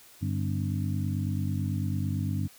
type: harmonic tone with a mistuned harmonic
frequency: 49 Hz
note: G1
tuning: in tune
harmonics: 2 / 3 / 4 / 5 / 6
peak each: -29 / -33 / -35 / -37 / -39 dBFS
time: 0.21-2.48 s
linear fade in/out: 20 ms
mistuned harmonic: 5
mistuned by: +66 cents
effects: white hiss -54 dBFS RMS until 2.58 s